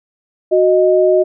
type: tone pair together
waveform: sine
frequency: 368.8 / 622.3 Hz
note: F#4 / D#5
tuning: -6 / 0 cents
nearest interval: major sixth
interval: 906 cents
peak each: -11 dBFS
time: 0.51-1.24 s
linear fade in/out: 20 ms
effects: none